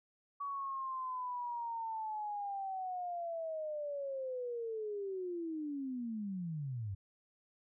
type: linear sweep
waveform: sine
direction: down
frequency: 1134 to 92.5 Hz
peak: -37 dBFS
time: 0.4-6.95 s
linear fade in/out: 10 ms
effects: none